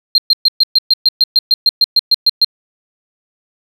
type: tone bursts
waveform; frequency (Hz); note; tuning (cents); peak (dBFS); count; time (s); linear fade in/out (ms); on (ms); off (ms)
sine; 4186; C8; 0; -4; 16; 0.15-2.446; 2; 31; 120
effects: tanh soft clip ceiling -3 dBFS + 7-bit